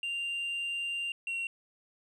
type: tone pair in turn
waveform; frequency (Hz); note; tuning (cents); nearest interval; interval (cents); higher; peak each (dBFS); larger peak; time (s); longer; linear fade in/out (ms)
sine; 2785 / 2740; F7 / F7; -5 / -34; unison; 29; first; -29 / -29; neither; 0.03-1.12 / 1.27-1.47; first; 2
effects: tanh soft clip ceiling -31 dBFS